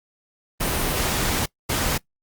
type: noise bursts at uneven times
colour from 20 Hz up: pink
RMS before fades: -23 dBFS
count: 2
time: 0.6-1.46 / 1.69-1.98 s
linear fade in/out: 10 ms
effects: noise-tail reverb RT60 0.1 s tail -22 dB re dry + Opus 32 kbps